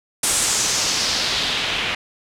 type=noise with low-pass filter sweep; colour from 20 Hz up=white; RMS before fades=-21 dBFS; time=0.23-1.95 s; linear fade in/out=5 ms; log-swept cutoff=9100 to 2700 Hz; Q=2.1; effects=none